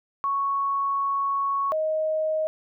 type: tone pair in turn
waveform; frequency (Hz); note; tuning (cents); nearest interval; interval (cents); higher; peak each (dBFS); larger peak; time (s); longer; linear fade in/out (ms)
sine; 1108.7 / 626.4; C#6 / D#5; 0 / +11; minor seventh; 989; first; -22; neither; 0.24-1.72 / 1.72-2.47; first; 0
effects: none